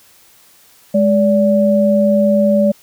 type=tone pair together; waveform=sine; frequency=207.7 / 577.9 Hz; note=G#3 / D5; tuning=0 / -28 cents; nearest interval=octave + tritone; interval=1772 cents; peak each=-12 dBFS; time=0.94-2.72 s; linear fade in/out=10 ms; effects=white hiss -48 dBFS RMS until 2.82 s